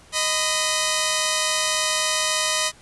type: tone pair together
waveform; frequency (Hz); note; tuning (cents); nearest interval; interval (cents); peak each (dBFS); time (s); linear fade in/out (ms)
5% pulse; 622.3 / 1004.4; D#5 / B5; 0 / +29; minor sixth; 829; -11; 0.12-2.72; 50
effects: pink hiss -50 dBFS RMS until 2.81 s + resampled to 24000 Hz